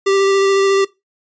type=tone with vibrato; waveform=square; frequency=392 Hz; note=G4; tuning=in tune; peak=-12 dBFS; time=0.06-0.85 s; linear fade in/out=10 ms; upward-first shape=square; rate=14 Hz; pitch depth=9 cents each way; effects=noise-tail reverb RT60 0.2 s tail -19 dB re dry + resampled to 16000 Hz